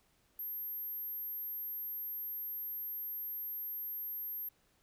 sine tone, 12800 Hz, G9, 35 cents sharp, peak -38 dBFS, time 0.39-4.49 s, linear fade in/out 5 ms, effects pink hiss -72 dBFS RMS until 4.82 s

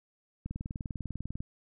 click train, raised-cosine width 5 ms, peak -24 dBFS, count 20, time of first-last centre 0.46-1.405 s, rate 20.1 Hz, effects none

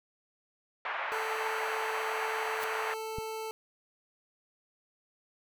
pink band-pass noise, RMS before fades -35 dBFS, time 0.85-2.94 s, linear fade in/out 2 ms, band 720 to 2300 Hz, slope 24 dB/octave
25% pulse tone, 440.9 Hz, A4, 4 cents sharp, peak -32 dBFS, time 1.12-3.51 s, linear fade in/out 0 ms
white noise with exponential growth, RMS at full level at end -37 dBFS, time 2.55-2.64 s, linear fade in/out 0 ms, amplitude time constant 19 ms
click, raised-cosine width 5 ms, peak -27 dBFS, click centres 3.185 s
effects none

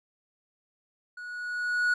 triangle tone with level ramp, 1461 Hz, F#6, 22 cents flat, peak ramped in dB -37 to -19 dBFS, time 1.17-1.94 s, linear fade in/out 5 ms, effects resampled to 24000 Hz

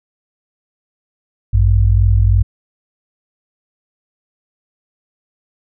sine tone pair together, 55 / 98 Hz, A1 / G2, 0 / 0 cents, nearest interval minor seventh, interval 1000 cents, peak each -11 dBFS, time 1.53-2.43 s, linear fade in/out 10 ms, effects none

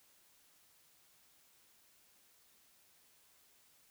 silence, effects white hiss -68 dBFS RMS until 3.9 s

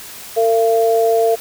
sine tone pair together, 453.2 / 680 Hz, A#4 / F5, -49 / -46 cents, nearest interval perfect fifth, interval 703 cents, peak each -13 / -15 dBFS, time 0.36-1.36 s, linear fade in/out 20 ms, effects white hiss -34 dBFS RMS until 1.4 s

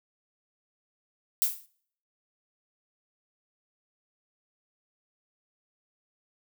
violet noise with exponential decay, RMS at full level -21 dBFS, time 1.42-1.66 s, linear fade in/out 0 ms, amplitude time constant 52 ms, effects noise-tail reverb RT60 0.6 s tail -23 dB re dry

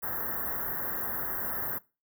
white band-stop noise, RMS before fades -33 dBFS, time 0.02-1.79 s, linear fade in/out 20 ms, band 1900 to 12000 Hz, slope 96 dB/octave, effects noise-tail reverb RT60 0.3 s tail -22 dB re dry

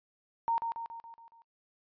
sine tone with echo, 922 Hz, A#5, 19 cents flat, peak -26 dBFS, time 0.48-0.58 s, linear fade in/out 0 ms, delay 140 ms, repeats 6, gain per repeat -5 dB, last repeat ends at 1.42 s, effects noise-tail reverb RT60 0.1 s tail -26 dB re dry + resampled to 11025 Hz

